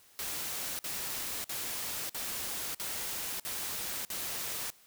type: noise bursts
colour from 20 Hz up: white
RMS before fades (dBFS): -37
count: 7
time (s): 0.19-4.702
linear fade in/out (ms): 0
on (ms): 600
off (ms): 52
effects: white hiss -61 dBFS RMS until 4.86 s